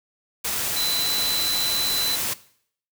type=tone in noise; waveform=sine; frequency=4013 Hz; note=B7; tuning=27 cents sharp; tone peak=-24 dBFS; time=0.76-2.16 s; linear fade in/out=10 ms; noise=white; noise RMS=-26 dBFS; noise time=0.44-2.34 s; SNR=-1 dB; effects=noise-tail reverb RT60 0.6 s tail -18 dB re dry